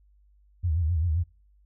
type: tone with vibrato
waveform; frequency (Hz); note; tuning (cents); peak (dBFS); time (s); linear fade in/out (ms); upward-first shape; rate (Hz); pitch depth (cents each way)
sine; 82.41; E2; 0; -22; 0.63-1.24; 20; sine; 7.6; 150
effects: noise-tail reverb RT60 0.4 s tail -24 dB re dry + added 50 Hz sine -57 dBFS peak until 1.65 s